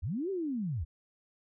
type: linear two-way sweep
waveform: sine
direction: up then down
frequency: 61.74 to 400.4 to 61.74 Hz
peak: -31 dBFS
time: 0.02-0.85 s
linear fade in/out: 20 ms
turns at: 0.3 s
effects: none